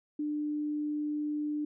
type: tone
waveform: sine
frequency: 298.3 Hz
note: D4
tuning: 27 cents sharp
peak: -30 dBFS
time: 0.19-1.65 s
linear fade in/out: 5 ms
effects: none